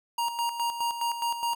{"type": "tone with tremolo", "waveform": "square", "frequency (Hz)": 940, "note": "A#5", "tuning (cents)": 14, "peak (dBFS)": -26, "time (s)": [0.18, 1.55], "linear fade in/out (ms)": 5, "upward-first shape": "square", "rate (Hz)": 4.8, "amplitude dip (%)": 60, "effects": []}